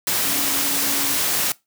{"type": "tone in noise", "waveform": "sine", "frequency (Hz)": 280, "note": "C#4", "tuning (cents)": 18, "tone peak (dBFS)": -32, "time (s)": [0.25, 1.18], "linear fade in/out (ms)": 2, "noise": "white", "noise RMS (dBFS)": -21, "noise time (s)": [0.07, 1.52], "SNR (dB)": -14, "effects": ["noise-tail reverb RT60 0.2 s tail -21 dB re dry", "high-pass 100 Hz 12 dB/octave"]}